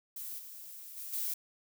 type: noise with level steps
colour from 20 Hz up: violet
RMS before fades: -42 / -48 / -43 / -35 dBFS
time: 0.16-1.34 s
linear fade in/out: 5 ms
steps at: 0.38 / 0.96 / 1.12 s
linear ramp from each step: 20 ms
effects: none